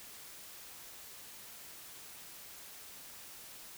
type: silence
effects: white hiss -51 dBFS RMS until 3.77 s